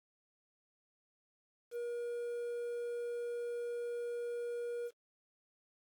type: tone with quantisation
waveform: triangle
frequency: 477 Hz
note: A#4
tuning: 40 cents sharp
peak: -35 dBFS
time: 1.71-4.91 s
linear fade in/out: 50 ms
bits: 10
effects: AAC 64 kbps